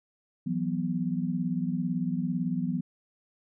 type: chord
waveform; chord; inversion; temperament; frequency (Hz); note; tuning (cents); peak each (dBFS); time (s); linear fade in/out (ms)
sine; E suspended second; none; equal with one note detuned; 167.11 / 185 / 246.9; E3 / F#3 / B3; +24 / 0 / 0; -31; 0.46-2.81; 10
effects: none